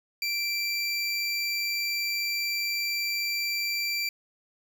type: tone pair together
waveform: square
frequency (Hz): 2349 / 4698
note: D7 / D8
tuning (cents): 0 / 0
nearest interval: octave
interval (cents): 1200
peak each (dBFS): -30 / -31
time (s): 0.22-4.09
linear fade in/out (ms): 2
effects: none